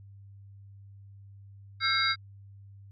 sine tone cluster, 1338 / 1586 / 2158 / 3832 / 4757 Hz, E6 / G6 / C#7 / A#7 / D8, +25 / +20 / -47 / +47 / +21 cents, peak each -30 dBFS, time 1.8-2.16 s, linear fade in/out 50 ms, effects added 99 Hz sine -47 dBFS peak until 2.91 s + MP3 64 kbps

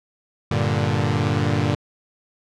sawtooth chord, G minor, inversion none, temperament equal, 98 / 116.54 / 146.83 Hz, G2 / Bb2 / D3, 0 / 0 / 0 cents, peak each -19 dBFS, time 0.51-1.75 s, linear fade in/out 5 ms, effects low-pass 5000 Hz 12 dB/octave

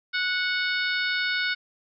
harmonic tone, 736 Hz, F#5, 9 cents flat, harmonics 2 / 3 / 4 / 5 / 6 / 7, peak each -26 / -30 / -36 / -32 / -34 / -40 dBFS, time 0.13-1.55 s, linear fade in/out 20 ms, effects none

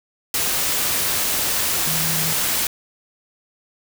sine tone in noise, 160.5 Hz, E3, 46 cents flat, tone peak -27 dBFS, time 1.87-2.33 s, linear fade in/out 2 ms, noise white, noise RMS -21 dBFS, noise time 0.34-2.67 s, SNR -9 dB, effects none

